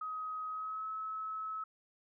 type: tone with pitch glide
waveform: sine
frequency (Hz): 1263 to 1293.3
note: D#6 to E6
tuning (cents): +26 to -33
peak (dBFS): -37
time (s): 0.01-1.64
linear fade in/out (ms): 5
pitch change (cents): +41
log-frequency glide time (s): 0.49-0.87
effects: none